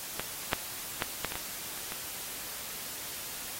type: clicks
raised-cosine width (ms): 0.3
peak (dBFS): -15 / -9 / -12 / -14 / -20 / -18 / -25 / -20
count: 8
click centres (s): 0.196 / 0.532 / 1.022 / 1.247 / 1.321 / 1.355 / 1.776 / 1.921
effects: white hiss -40 dBFS RMS until 3.59 s + AAC 48 kbps